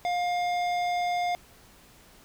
sine tone with hard clipping, 708 Hz, F5, 23 cents sharp, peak -27 dBFS, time 0.05-1.35 s, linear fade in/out 0 ms, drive 13 dB, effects pink hiss -55 dBFS RMS until 2.24 s

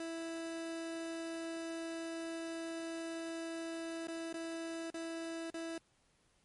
30% pulse tone with dropouts, 329.6 Hz, E4, in tune, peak -37 dBFS, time 0-5.78 s, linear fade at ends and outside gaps 2 ms, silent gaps 4.072-4.083 / 4.328-4.341 / 4.903-4.942 / 5.502-5.542 s, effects pink hiss -73 dBFS RMS until 6.44 s + MP3 48 kbps

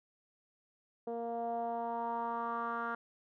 10% pulse tone with low-pass filter sweep, 233.1 Hz, A#3, in tune, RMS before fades -37 dBFS, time 1.07-2.95 s, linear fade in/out 5 ms, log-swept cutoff 560 to 1400 Hz, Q 4, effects none

